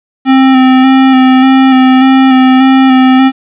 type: tone with vibrato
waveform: square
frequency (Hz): 261.9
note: C4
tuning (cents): +2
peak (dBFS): -3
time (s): 0.25-3.32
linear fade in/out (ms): 50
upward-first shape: square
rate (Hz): 1.7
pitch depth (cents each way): 18
effects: resampled to 8000 Hz + 7-bit